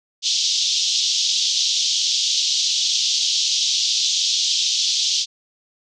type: band-pass noise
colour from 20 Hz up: pink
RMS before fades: -20 dBFS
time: 0.22-5.26 s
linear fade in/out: 50 ms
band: 3200 to 6400 Hz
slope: 48 dB/octave
effects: none